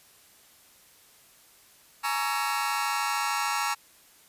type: chord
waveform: sawtooth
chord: A# half-diminished seventh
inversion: third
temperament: just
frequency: 839.1 / 932.3 / 1118.8 / 1342.6 Hz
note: G#5 / A#5 / C#6 / E6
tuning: +18 / 0 / +16 / +31 cents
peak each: -28 dBFS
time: 2.03-3.75 s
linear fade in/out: 20 ms
effects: white hiss -57 dBFS RMS until 4.28 s + resampled to 32000 Hz